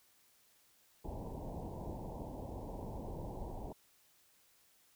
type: low-pass noise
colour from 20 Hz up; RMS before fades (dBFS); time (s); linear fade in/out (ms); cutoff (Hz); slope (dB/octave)
pink; -44; 1.04-3.73; 10; 970; 96
effects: white hiss -69 dBFS RMS until 4.95 s